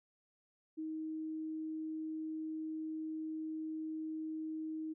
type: tone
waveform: sine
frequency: 315 Hz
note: D#4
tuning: 21 cents sharp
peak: -38 dBFS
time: 0.77-4.94 s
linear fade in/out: 20 ms
effects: none